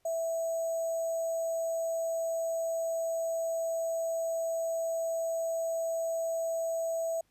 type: tone with sample-and-hold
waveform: sine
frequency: 659.3 Hz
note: E5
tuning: in tune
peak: -29 dBFS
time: 0.05-7.21 s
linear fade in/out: 5 ms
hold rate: 7350 Hz
effects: pink hiss -73 dBFS RMS until 7.3 s + resampled to 32000 Hz